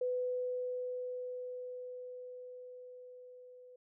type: tone with level ramp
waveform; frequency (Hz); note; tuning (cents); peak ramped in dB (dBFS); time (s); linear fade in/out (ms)
sine; 499.7; B4; +20; -31 to -53; 0.01-3.76; 5
effects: none